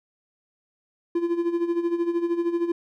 triangle tone with tremolo, 341.9 Hz, F4, 37 cents flat, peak -17 dBFS, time 1.15-2.72 s, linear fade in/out 5 ms, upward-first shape sine, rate 13 Hz, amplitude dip 70%, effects none

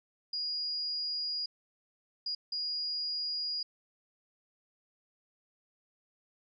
sine tone bursts at uneven times, 4872 Hz, D#8, 37 cents flat, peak -32 dBFS, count 3, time 0.33-1.46 / 2.26-2.35 / 2.52-3.63 s, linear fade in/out 5 ms, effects none

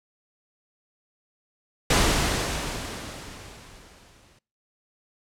pink noise with exponential decay, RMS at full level -18 dBFS, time 1.9-4.39 s, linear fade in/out 5 ms, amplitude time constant 540 ms, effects noise-tail reverb RT60 0.4 s tail -25 dB re dry + low-pass 9000 Hz 12 dB/octave

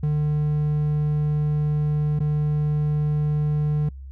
triangle tone with dropouts, 150 Hz, D3, 37 cents sharp, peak -17 dBFS, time 0.03-3.89 s, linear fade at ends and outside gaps 5 ms, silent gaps 2.191-2.202 s, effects noise-tail reverb RT60 0.1 s tail -26 dB re dry + added 67 Hz sine -35 dBFS peak until 4.11 s

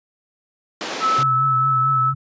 pink band-pass noise, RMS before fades -28 dBFS, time 0.81-1.23 s, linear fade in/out 0 ms, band 240 to 6200 Hz, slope 24 dB/octave
sine tone, 1304 Hz, E6, 19 cents flat, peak -15 dBFS, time 1-2.14 s, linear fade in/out 50 ms
sine tone with vibrato, 130.81 Hz, C3, in tune, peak -23 dBFS, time 1.18-2.15 s, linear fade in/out 10 ms, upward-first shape triangle, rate 4.5 Hz, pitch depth 87 cents each way
effects resampled to 16000 Hz

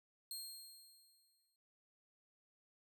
20% pulse tone with exponential decay, 4220 Hz, C8, 14 cents sharp, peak -37 dBFS, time 0.31-1.56 s, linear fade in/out 1 ms, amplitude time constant 270 ms, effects none

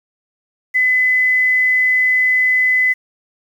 sine tone, 2015 Hz, B6, 34 cents sharp, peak -11 dBFS, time 0.74-2.94 s, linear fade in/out 20 ms, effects 7-bit

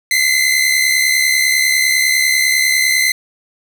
sawtooth tone pair together, 2023 / 2093 Hz, B6 / C7, +41 / 0 cents, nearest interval minor second, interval 59 cents, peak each -11 dBFS, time 0.11-3.12 s, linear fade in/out 2 ms, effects none

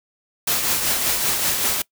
white noise with tremolo, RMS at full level -19 dBFS, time 0.47-1.82 s, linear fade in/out 5 ms, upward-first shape triangle, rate 5.2 Hz, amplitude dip 45%, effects noise-tail reverb RT60 0.1 s tail -23 dB re dry

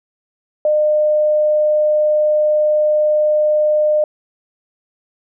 sine tone, 606 Hz, D#5, 46 cents flat, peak -11 dBFS, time 0.65-4.04 s, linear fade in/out 2 ms, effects none

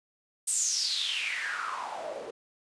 white noise with band-pass filter sweep, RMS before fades -32 dBFS, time 0.47-2.31 s, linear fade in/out 10 ms, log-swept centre 8800 to 430 Hz, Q 6.6, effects resampled to 22050 Hz

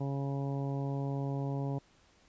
harmonic tone, 138.59 Hz, C#3, in tune, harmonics 1 / 2 / 3 / 4 / 5 / 6 / 7, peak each -33 / -39 / -43 / -45 / -47 / -49 / -50 dBFS, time 0-1.79 s, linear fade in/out 10 ms, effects pink hiss -65 dBFS RMS until 2.28 s + resampled to 16000 Hz

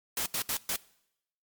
white noise bursts at uneven times, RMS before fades -31 dBFS, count 4, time 0.17-0.26 / 0.34-0.42 / 0.49-0.57 / 0.69-0.76 s, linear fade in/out 2 ms, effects noise-tail reverb RT60 0.8 s tail -22 dB re dry + MP3 96 kbps

